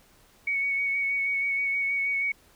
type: tone with vibrato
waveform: sine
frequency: 2229 Hz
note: C#7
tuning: 9 cents sharp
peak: -24 dBFS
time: 0.47-2.32 s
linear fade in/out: 5 ms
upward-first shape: sine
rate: 6.3 Hz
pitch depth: 19 cents each way
effects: pink hiss -59 dBFS RMS until 2.55 s